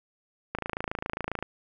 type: click train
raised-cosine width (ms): 0.5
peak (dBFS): -15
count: 25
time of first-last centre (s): 0.55-1.426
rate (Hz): 27.4
effects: none